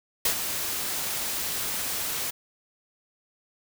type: noise with ADSR envelope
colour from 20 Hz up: white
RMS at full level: -22 dBFS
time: 0.25-2.31 s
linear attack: 5 ms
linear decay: 89 ms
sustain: -8 dB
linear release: 14 ms
effects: none